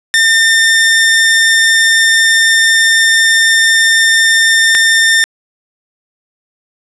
sawtooth tone pair in turn, 1806 / 1806 Hz, A6 / A6, +45 / +45 cents, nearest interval unison, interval 0 cents, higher neither, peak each -3 dBFS, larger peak neither, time 0.14-4.75 / 4.75-5.24 s, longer first, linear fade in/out 0 ms, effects resampled to 24000 Hz + 7-bit

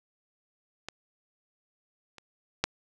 clicks, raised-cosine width 0.2 ms, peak -19 / -29 / -7 dBFS, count 3, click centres 0.886 / 2.183 / 2.64 s, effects none

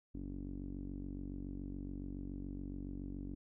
sawtooth tone with low-pass filter, 47.1 Hz, F#1, 32 cents sharp, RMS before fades -44 dBFS, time 0.14-3.35 s, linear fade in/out 10 ms, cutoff 280 Hz, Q 5.4, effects none

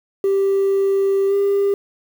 triangle tone with pitch glide, 392 to 399.5 Hz, G4 to G4, 0 to +33 cents, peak -11 dBFS, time 0.24-1.74 s, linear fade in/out 2 ms, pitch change +33 cents, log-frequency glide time 1.28-1.34 s, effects tanh soft clip ceiling -10 dBFS + 7-bit

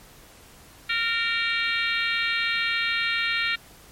harmonic tone with a mistuned harmonic, 463.6 Hz, A#4, 10 cents flat, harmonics 3 / 4 / 5 / 6 / 7 / 8 / 9, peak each -30 / -28 / -27 / -31 / -34 / -32 / -35 dBFS, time 0.89-3.56 s, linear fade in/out 10 ms, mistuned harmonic 4, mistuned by -16 cents, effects pink hiss -50 dBFS RMS until 3.91 s + MP3 64 kbps

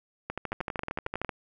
two click trains, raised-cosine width 0.5 ms, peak -17 / -17 dBFS, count 9 / 14, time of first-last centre 0.52-1.247 / 0.3-1.292 s, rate 11 / 13.1 Hz, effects none

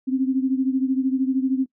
sine beating tone pair, 260.3 / 273.3 Hz, C4 / C#4, -9 / -24 cents, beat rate 13 Hz, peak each -20 / -24 dBFS, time 0.07-1.66 s, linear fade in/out 20 ms, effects noise-tail reverb RT60 0.1 s tail -23 dB re dry

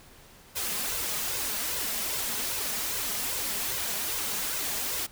white noise with flanger, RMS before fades -31 dBFS, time 0.55-5.07 s, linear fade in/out 20 ms, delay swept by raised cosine 1.9 to 4.9 ms, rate 2.5 Hz, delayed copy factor +0.75, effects pink hiss -53 dBFS RMS until 5.11 s

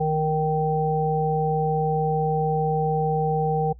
harmonic tone, 155.56 Hz, D#3, in tune, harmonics 1 / 3 / 5, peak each -24 / -24 / -24 dBFS, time 0-3.73 s, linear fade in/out 10 ms, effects noise-tail reverb RT60 0.1 s tail -21 dB re dry + added 60 Hz sine -42 dBFS peak until 3.79 s

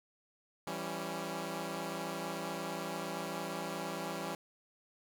10% pulse chord, C# diminished, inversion first, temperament equal with one note detuned, 167.21 / 196 / 277.2 Hz, E3 / G3 / C#4, +25 / 0 / 0 cents, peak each -33 / -33 / -35 dBFS, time 0.67-4.35 s, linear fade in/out 2 ms, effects none

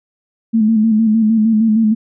sine tone with vibrato, 220 Hz, A3, in tune, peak -9 dBFS, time 0.53-1.95 s, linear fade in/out 20 ms, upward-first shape square, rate 6.5 Hz, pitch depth 45 cents each way, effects none

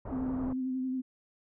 pink low-pass noise, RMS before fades -40 dBFS, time 0.05-0.53 s, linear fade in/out 5 ms, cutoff 1100 Hz, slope 24 dB/octave
sine tone with vibrato, 258.6 Hz, C4, 20 cents flat, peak -30 dBFS, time 0.11-1.02 s, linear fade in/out 20 ms, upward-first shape sine, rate 11 Hz, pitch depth 25 cents each way
effects none

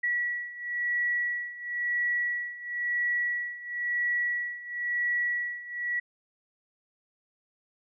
sine beating tone pair, 1935 / 1935.98 Hz, B6 / B6, -36 / -35 cents, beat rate 0.98 Hz, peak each -32 / -29 dBFS, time 0.03-6 s, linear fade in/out 10 ms, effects none

